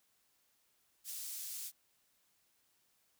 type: high-pass noise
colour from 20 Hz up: pink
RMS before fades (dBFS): -44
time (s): 1.04-1.72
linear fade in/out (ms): 50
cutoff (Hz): 6800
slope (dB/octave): 12
effects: white hiss -75 dBFS RMS until 3.19 s